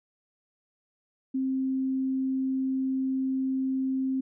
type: tone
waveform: sine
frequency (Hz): 263.9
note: C4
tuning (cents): +15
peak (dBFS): -25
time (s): 1.34-4.21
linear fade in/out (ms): 10
effects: none